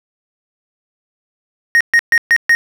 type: tone bursts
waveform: triangle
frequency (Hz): 1865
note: A#6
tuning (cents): 0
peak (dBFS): -5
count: 5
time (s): 1.75-2.55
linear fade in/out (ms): 0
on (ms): 56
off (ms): 130
effects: none